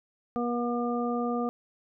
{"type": "harmonic tone", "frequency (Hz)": 240, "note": "B3", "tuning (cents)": -49, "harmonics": [1, 2, 3, 5], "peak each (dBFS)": [-29, -32, -34, -36], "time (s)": [0.36, 1.49], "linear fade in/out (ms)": 0, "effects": []}